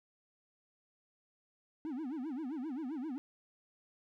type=tone with vibrato; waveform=triangle; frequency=283 Hz; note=C#4; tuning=36 cents sharp; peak=-35 dBFS; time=1.85-3.18 s; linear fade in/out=0 ms; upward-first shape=sine; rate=7.6 Hz; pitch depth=260 cents each way; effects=none